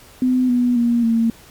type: tone with pitch steps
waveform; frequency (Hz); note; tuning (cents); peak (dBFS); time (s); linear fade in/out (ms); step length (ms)
sine; 254 / 245.2 / 236.7 / 228.5; B3 / B3 / A#3 / A#3; +49 / -12 / +27 / -34; -13; 0.22-1.3; 2; 270
effects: pink hiss -45 dBFS RMS until 1.5 s + MP3 96 kbps